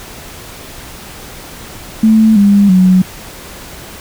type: tone with pitch steps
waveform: sine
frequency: 220 / 201.7 / 185 Hz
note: A3 / G3 / F#3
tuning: 0 / +50 / 0 cents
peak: -4 dBFS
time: 2.03-3.02 s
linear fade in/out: 5 ms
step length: 330 ms
effects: pink hiss -31 dBFS RMS until 4 s